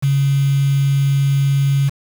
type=tone with quantisation; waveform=sine; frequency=138.59 Hz; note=C#3; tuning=in tune; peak=-12 dBFS; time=0.02-1.9 s; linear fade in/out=20 ms; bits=5; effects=none